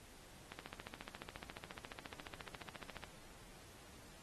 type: click train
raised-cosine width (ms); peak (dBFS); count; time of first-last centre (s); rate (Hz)
0.3; -30; 37; 0.52-3.037; 14.3
effects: pink hiss -60 dBFS RMS until 4.22 s + AAC 32 kbps